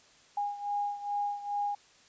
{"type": "beating tone pair", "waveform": "sine", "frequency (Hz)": [817, 819.4], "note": ["G#5", "G#5"], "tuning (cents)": [-29, -24], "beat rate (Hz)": 2.4, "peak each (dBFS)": [-32, -36], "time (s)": [0.37, 1.75], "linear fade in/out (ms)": 5, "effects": ["white hiss -60 dBFS RMS until 2.08 s", "resampled to 16000 Hz"]}